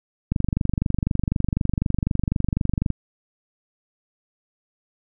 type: click train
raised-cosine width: 5 ms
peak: -8 dBFS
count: 63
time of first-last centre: 0.32-2.903 s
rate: 24 Hz
effects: none